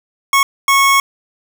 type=tone bursts at uneven times; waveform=25% pulse; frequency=1100 Hz; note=C#6; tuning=14 cents flat; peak=-5 dBFS; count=2; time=0.33-0.43 / 0.68-1 s; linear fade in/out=2 ms; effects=7-bit